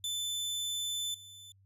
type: tone with level steps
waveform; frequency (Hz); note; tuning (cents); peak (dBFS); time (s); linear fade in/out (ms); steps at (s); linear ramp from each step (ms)
sawtooth; 3520; A7; 0; -30 / -46; 0.04-1.52; 2; 1.14; 5
effects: added 97 Hz sine -61 dBFS peak until 1.65 s + resampled to 32000 Hz